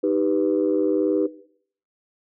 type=chord; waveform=sine; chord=Eb augmented; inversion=none; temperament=equal; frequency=311.1 / 392 / 493.9 Hz; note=Eb4 / G4 / B4; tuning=0 / 0 / 0 cents; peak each=-22 dBFS; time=0.03-1.27 s; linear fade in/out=10 ms; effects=noise-tail reverb RT60 0.6 s tail -17 dB re dry + tanh soft clip ceiling -10 dBFS